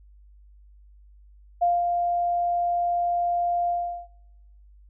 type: tone with ADSR envelope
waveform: sine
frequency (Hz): 698.5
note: F5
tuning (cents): 0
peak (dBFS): -17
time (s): 1.61-4.08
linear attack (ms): 16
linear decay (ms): 200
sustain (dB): -4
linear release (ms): 390
effects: noise-tail reverb RT60 1.0 s tail -24 dB re dry + added 50 Hz sine -49 dBFS peak until 4.89 s